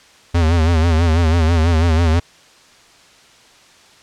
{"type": "tone with vibrato", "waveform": "square", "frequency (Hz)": 82.41, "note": "E2", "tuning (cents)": 0, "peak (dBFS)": -12, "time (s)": [0.34, 2.2], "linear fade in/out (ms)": 10, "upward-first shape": "sine", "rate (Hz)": 6.1, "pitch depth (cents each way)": 91, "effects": ["white hiss -47 dBFS RMS until 4.02 s", "low-pass 6000 Hz 12 dB/octave"]}